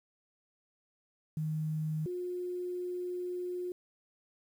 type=tone pair in turn; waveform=sine; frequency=155.56 / 358.6 Hz; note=D#3 / F4; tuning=0 / +46 cents; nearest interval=octave + major second; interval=1446 cents; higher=second; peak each=-31 / -34 dBFS; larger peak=first; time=1.37-2.06 / 2.06-3.72 s; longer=second; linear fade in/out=2 ms; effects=10-bit